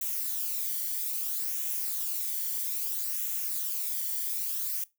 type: noise with flanger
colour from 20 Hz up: violet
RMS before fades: -32 dBFS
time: 0.01-4.84 s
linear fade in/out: 5 ms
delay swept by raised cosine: 0.21 to 0.78 ms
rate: 0.61 Hz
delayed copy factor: -0.5
effects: noise-tail reverb RT60 0.2 s tail -20 dB re dry